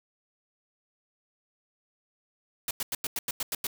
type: noise bursts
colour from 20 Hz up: white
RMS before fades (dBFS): -31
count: 9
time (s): 2.68-3.669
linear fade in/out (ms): 2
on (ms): 29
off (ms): 91
effects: none